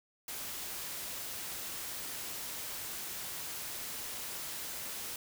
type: noise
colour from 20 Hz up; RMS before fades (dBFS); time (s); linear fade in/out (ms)
white; -41; 0.28-5.16; 2
effects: none